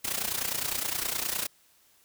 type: noise with amplitude modulation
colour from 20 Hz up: white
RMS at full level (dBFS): -28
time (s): 0.04-1.47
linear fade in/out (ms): 10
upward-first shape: sine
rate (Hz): 29.7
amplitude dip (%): 75
effects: white hiss -63 dBFS RMS until 2.04 s